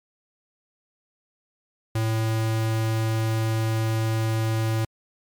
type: tone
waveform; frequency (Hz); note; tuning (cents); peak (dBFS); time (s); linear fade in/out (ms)
square; 111.4; A2; +22; -22; 1.95-4.85; 5
effects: MP3 96 kbps